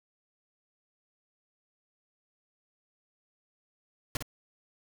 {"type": "noise with echo", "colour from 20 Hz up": "pink", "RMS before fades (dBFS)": -31, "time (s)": [4.15, 4.17], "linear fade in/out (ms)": 2, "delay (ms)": 55, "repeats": 1, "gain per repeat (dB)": -7, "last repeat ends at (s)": 4.225, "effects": []}